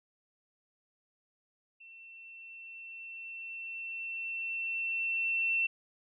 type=tone with level ramp; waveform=sine; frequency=2696 Hz; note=E7; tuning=38 cents sharp; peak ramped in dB=-50 to -26 dBFS; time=1.8-5.67 s; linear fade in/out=10 ms; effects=none